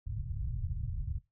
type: low-pass noise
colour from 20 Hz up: white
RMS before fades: -36 dBFS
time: 0.06-1.19 s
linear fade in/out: 10 ms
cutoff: 130 Hz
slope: 48 dB/octave
effects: noise-tail reverb RT60 0.2 s tail -19 dB re dry